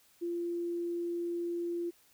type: tone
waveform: sine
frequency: 344.3 Hz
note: F4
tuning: 25 cents flat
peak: -32 dBFS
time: 0.21-1.91 s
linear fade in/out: 20 ms
effects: white hiss -65 dBFS RMS until 2.13 s